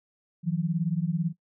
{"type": "beating tone pair", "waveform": "sine", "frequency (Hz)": [160.2, 178.2], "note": ["E3", "F3"], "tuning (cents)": [-49, 35], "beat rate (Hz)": 18, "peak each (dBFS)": -27, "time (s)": [0.43, 1.33], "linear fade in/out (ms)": 50, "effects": ["noise-tail reverb RT60 0.1 s tail -19 dB re dry"]}